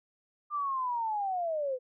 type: linear sweep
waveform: sine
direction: down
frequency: 1200 to 493.6 Hz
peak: -29 dBFS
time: 0.5-1.79 s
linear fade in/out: 50 ms
effects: none